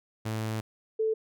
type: tone pair in turn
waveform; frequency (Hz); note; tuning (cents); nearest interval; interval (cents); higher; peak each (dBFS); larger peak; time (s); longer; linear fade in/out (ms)
sawtooth / sine; 110 / 440; A2 / A4; 0 / 0; 2 octaves; 2400; second; -26 / -24; second; 0.25-0.61 / 0.99-1.14; first; 10
effects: none